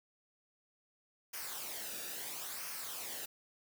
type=noise with flanger; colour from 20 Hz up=white; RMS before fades=-43 dBFS; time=1.33-3.26 s; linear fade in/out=10 ms; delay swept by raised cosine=0.26 to 0.96 ms; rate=0.74 Hz; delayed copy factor=-0.6; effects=none